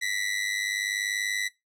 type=ring-modulated tone; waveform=sawtooth; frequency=1975 Hz; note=B6; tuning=in tune; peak=-20 dBFS; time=0.01-1.49 s; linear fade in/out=20 ms; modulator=50.3 Hz; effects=noise-tail reverb RT60 0.2 s tail -21 dB re dry + low-pass 10000 Hz 12 dB/octave